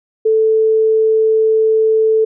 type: tone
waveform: sine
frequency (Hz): 440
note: A4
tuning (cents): 0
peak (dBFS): -9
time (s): 0.25-2.25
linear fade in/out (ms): 10
effects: none